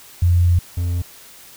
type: tone pair in turn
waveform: sine / triangle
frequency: 87.31 / 87.31 Hz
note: F2 / F2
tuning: 0 / 0 cents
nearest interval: unison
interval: 0 cents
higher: neither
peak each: -11 / -16 dBFS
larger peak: first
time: 0.22-0.59 / 0.77-1.02 s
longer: first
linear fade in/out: 5 ms
effects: white hiss -43 dBFS RMS until 1.56 s